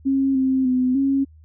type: tone with pitch steps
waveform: sine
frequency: 270.6 / 263 / 254 / 273.2 Hz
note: C#4 / C4 / B3 / C#4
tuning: -42 / +9 / +49 / -25 cents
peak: -16 dBFS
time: 0.05-1.25 s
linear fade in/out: 20 ms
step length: 300 ms
effects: added 78 Hz sine -45 dBFS peak until 1.44 s

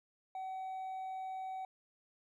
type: tone with hard clipping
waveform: sine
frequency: 757 Hz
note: F#5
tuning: 39 cents sharp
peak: -40 dBFS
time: 0.35-1.65 s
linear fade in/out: 2 ms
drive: 2 dB
effects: none

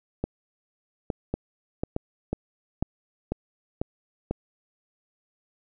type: two click trains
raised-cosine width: 2 ms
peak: -13 / -13 dBFS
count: 7 / 4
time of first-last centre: 1.34-4.31 / 0.24-2.826 s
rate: 2.02 / 1.16 Hz
effects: none

